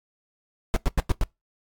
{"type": "noise bursts", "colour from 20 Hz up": "brown", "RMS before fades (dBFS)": -19, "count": 5, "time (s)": [0.74, 1.235], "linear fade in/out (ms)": 0, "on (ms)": 23, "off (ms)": 95, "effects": ["noise-tail reverb RT60 0.2 s tail -24 dB re dry", "AAC 64 kbps"]}